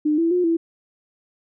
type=tone with pitch steps; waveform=sine; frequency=302 / 332.3 / 358.1 / 331.9 Hz; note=D4 / E4 / F4 / E4; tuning=+48 / +14 / +43 / +12 cents; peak=-16 dBFS; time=0.05-0.57 s; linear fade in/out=10 ms; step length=130 ms; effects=none